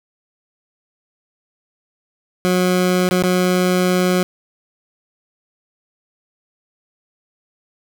20% pulse tone with dropouts, 181.8 Hz, F#3, 30 cents flat, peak -9 dBFS, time 2.45-4.23 s, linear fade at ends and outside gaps 0 ms, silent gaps 3.089-3.111 / 3.225-3.237 s, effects none

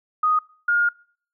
sine tone pair in turn, 1244.5 / 1421.6 Hz, D#6 / F6, 0 / +30 cents, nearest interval major second, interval 230 cents, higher second, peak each -16 dBFS, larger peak neither, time 0.23-0.39 / 0.68-0.89 s, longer second, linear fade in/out 5 ms, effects noise-tail reverb RT60 0.5 s tail -25 dB re dry

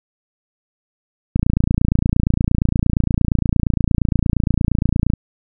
click train, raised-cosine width 5 ms, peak -3 dBFS, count 109, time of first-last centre 1.36-5.136 s, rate 28.6 Hz, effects none

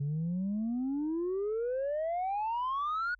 sine exponential sweep, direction up, 138.3 to 1480 Hz, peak -28 dBFS, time 0-3.15 s, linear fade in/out 10 ms, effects tanh soft clip ceiling -28 dBFS + added 46 Hz sine -60 dBFS peak until 3.19 s

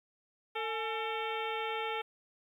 harmonic tone with a mistuned harmonic, 448.7 Hz, A4, 34 cents sharp, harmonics 1 / 2 / 3 / 4 / 5 / 6 / 7 / 8, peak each -38 / -38 / -41 / -47 / -42 / -45 / -45 / -50 dBFS, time 0.55-2.02 s, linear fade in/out 10 ms, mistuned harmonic 2, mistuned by -93 cents, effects 11-bit

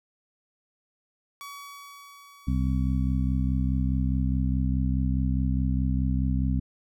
sawtooth tone with exponential decay, 1133 Hz, C#6, 37 cents sharp, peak -34 dBFS, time 1.41-4.68 s, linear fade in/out 0 ms, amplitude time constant 710 ms
harmonic tone, 64.8 Hz, C2, 16 cents flat, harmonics 1 / 2 / 3 / 4, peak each -25 / -28 / -30 / -31 dBFS, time 2.47-6.6 s, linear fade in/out 10 ms
effects none

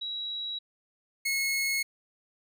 sine / sawtooth tone pair in turn, 3879 / 2177 Hz, B7 / C#7, -32 / -32 cents, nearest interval minor seventh, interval 1000 cents, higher first, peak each -32 / -23 dBFS, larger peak second, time 0.01-0.59 / 1.25-1.83 s, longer neither, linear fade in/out 10 ms, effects none

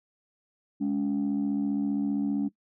sine tone pair together, 207.5 / 282.7 Hz, G#3 / C#4, -1 / +34 cents, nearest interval perfect fourth, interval 535 cents, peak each -27 / -25 dBFS, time 0.8-2.49 s, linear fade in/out 20 ms, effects noise-tail reverb RT60 0.1 s tail -20 dB re dry + tanh soft clip ceiling -21 dBFS

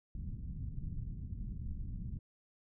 pink low-pass noise, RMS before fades -41 dBFS, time 0.15-2.19 s, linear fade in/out 2 ms, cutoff 180 Hz, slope 24 dB/octave, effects none

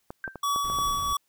clicks, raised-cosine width 1 ms, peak -22 dBFS, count 6, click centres 0.105 / 0.278 / 0.357 / 0.561 / 0.7 / 0.787 s
sine tone with exponential decay, 1568 Hz, G6, in tune, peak -27 dBFS, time 0.24-0.4 s, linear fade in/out 1 ms, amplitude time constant 33 ms
square tone with tremolo, 1137 Hz, C#6, 44 cents sharp, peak -24 dBFS, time 0.43-1.17 s, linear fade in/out 5 ms, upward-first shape triangle, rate 3 Hz, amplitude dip 35%
brown noise, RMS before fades -39 dBFS, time 0.64-1.13 s, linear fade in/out 2 ms
effects white hiss -72 dBFS RMS until 1.28 s

